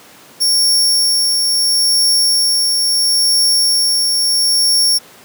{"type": "tone with tremolo", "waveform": "sawtooth", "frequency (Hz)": 5490, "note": "F8", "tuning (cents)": -31, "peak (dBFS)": -7, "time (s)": [0.4, 4.99], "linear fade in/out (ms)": 20, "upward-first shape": "triangle", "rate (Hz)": 0.74, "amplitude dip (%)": 30, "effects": ["pink hiss -41 dBFS RMS until 5.24 s", "high-pass 200 Hz 12 dB/octave"]}